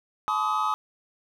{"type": "tone cluster", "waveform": "triangle", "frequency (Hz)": [857, 1023, 1158, 1259], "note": ["A5", "C6", "D6", "D#6"], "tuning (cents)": [-46, -39, -25, 20], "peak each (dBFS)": [-27, -30, -29, -24], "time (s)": [0.28, 0.74], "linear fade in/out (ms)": 0, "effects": []}